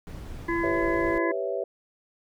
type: noise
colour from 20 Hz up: brown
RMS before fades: -38 dBFS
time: 0.07-1.18 s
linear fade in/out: 0 ms
type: harmonic tone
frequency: 338 Hz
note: E4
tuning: 43 cents sharp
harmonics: 1 / 3 / 5 / 6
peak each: -26 / -31 / -33 / -34 dBFS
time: 0.48-1.32 s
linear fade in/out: 10 ms
type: chord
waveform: sine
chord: C# half-diminished seventh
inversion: second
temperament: equal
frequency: 392 / 493.9 / 554.4 / 659.3 Hz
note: G4 / B4 / C#5 / E5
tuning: 0 / 0 / 0 / 0 cents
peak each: -32 dBFS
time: 0.63-1.64 s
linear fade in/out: 5 ms
effects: none